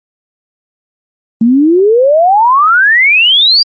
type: exponential sweep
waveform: sine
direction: up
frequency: 220 to 4841 Hz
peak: -4 dBFS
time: 1.41-3.63 s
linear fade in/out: 5 ms
effects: Opus 24 kbps